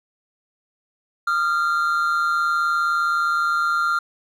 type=tone pair together; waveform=triangle; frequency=1222.6 / 1382 Hz; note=D#6 / F6; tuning=-31 / -19 cents; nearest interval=major second; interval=212 cents; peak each=-23 / -17 dBFS; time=1.27-3.99 s; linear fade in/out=5 ms; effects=none

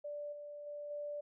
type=tone with level steps; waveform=sine; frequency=586 Hz; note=D5; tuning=4 cents flat; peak=-40 / -45 / -42 / -39 dBFS; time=0.04-1.21 s; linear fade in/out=10 ms; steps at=0.32 / 0.66 / 0.9 s; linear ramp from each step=10 ms; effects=none

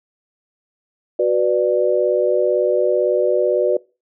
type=chord; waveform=sine; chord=B minor; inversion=second; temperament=equal with one note detuned; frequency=370 / 493.9 / 591.8 Hz; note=F#4 / B4 / D5; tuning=0 / 0 / +13 cents; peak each=-18 dBFS; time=1.19-3.77 s; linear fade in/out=5 ms; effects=noise-tail reverb RT60 0.3 s tail -23 dB re dry

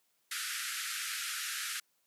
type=band-pass noise; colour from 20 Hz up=pink; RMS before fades=-38 dBFS; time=0.31-1.8 s; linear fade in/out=5 ms; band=1300 to 13000 Hz; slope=96 dB/octave; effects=white hiss -75 dBFS RMS until 2.06 s + high-pass 150 Hz 12 dB/octave

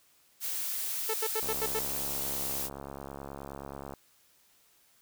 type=noise; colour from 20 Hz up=blue; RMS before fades=-34 dBFS; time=0.4-2.7 s; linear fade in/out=50 ms
type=tone bursts; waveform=sawtooth; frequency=440 Hz; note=A4; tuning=in tune; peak=-26 dBFS; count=6; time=1.09-1.793 s; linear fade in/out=5 ms; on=48 ms; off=83 ms
type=click train; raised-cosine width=1 ms; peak=-27 dBFS; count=175; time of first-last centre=1.43-3.937 s; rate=69.4 Hz
effects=white hiss -65 dBFS RMS until 5.01 s

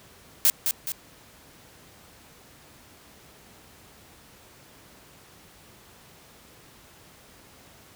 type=noise with echo; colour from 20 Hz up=blue; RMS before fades=-18 dBFS; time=0.45-0.5 s; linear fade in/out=0 ms; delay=210 ms; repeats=2; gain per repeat=-6 dB; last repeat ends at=0.92 s; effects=pink hiss -52 dBFS RMS until 7.95 s + high-pass 60 Hz 12 dB/octave

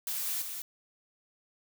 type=noise with echo; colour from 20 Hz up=blue; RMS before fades=-34 dBFS; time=0.07-0.42 s; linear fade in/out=2 ms; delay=200 ms; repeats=1; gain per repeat=-5 dB; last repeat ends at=0.62 s; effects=none

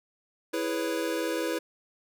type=chord; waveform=square; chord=C# minor seventh; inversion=first; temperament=equal; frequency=329.6 / 415.3 / 493.9 / 554.4 Hz; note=E4 / G#4 / B4 / C#5; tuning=0 / 0 / 0 / 0 cents; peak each=-32 / -37 / -33 / -37 dBFS; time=0.53-1.59 s; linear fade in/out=10 ms; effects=none

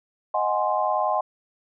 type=chord; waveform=sine; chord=Ab dominant seventh; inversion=second; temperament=equal; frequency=622.3 / 740 / 830.6 / 1046.5 Hz; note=Eb5 / Gb5 / Ab5 / C6; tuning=0 / 0 / 0 / 0 cents; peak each=-26 dBFS; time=0.34-1.21 s; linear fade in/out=5 ms; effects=none

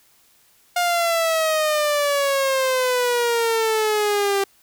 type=exponential sweep; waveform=sawtooth; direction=down; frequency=711 to 392 Hz; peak=-14 dBFS; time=0.76-4.44 s; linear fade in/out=5 ms; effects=white hiss -57 dBFS RMS until 4.62 s

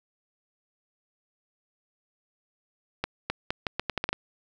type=accelerating click train; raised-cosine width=0.3 ms; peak=-11 dBFS; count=10; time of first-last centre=3.04-4.13 s; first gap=260 ms; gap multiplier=0.79; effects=none

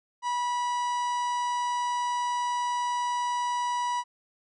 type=harmonic tone; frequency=975 Hz; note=B5; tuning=23 cents flat; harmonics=1 / 2 / 3 / 4 / 5 / 6 / 7 / 8 / 9; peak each=-26 / -40 / -43 / -47 / -49 / -47 / -54 / -51 / -53 dBFS; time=0.22-4.04 s; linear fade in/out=50 ms; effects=none

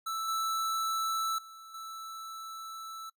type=tone with level steps; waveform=square; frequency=1319 Hz; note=E6; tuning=1 cent sharp; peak=-33 / -30 / -48 / -41 dBFS; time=0.06-3.1 s; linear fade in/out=10 ms; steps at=0.28 / 1.38 / 1.74 s; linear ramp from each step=5 ms; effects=noise-tail reverb RT60 0.1 s tail -21 dB re dry

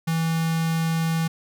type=tone with notch filter; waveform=square; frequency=163.5 Hz; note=E3; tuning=14 cents flat; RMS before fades=-23 dBFS; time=0.07-1.28 s; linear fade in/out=10 ms; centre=450 Hz; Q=1.5; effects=none

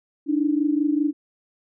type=tone pair together; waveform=sine; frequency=290.6 / 315.7 Hz; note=D4 / D#4; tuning=-18 / +25 cents; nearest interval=minor second; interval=143 cents; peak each=-20 / -23 dBFS; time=0.26-1.13 s; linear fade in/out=50 ms; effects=none

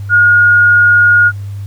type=tone; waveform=sine; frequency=1434 Hz; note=F6; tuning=45 cents sharp; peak=-4 dBFS; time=0.09-1.32 s; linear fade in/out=50 ms; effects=added 100 Hz sine -20 dBFS peak until 1.66 s + pink hiss -45 dBFS RMS until 1.66 s

